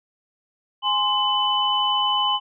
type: tone cluster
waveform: sine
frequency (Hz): 831 / 1044 / 3003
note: G#5 / C6 / F#7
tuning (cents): +1 / -4 / +25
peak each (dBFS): -25 / -23 / -21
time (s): 0.82-2.4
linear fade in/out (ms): 50
effects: none